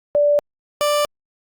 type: tone pair in turn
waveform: sine / 30% pulse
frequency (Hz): 584 / 589.1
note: D5 / D5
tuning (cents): -10 / +5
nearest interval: unison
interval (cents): 15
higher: second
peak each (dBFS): -12 / -13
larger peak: first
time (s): 0.15-0.39 / 0.81-1.05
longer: neither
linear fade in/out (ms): 0
effects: Opus 48 kbps